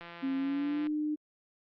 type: click train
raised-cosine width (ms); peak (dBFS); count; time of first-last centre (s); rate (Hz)
0.3; -29; 148; 0.01-0.87; 171
type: tone with pitch glide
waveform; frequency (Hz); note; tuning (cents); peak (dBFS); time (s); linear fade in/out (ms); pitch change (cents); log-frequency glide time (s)
sine; 269.2 to 302.2; C4 to D4; +49 to +50; -29; 0.22-1.16; 20; +201; 0.37-0.87
effects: low-pass 3000 Hz 12 dB/octave + Opus 48 kbps